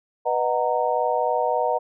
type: chord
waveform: sine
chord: B major seventh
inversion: none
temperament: just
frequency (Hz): 493.9 / 617.4 / 740.8 / 926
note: B4 / D#5 / F#5 / A#5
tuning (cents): 0 / -14 / +2 / -12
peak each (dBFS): -25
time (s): 0.25-1.79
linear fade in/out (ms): 20
effects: none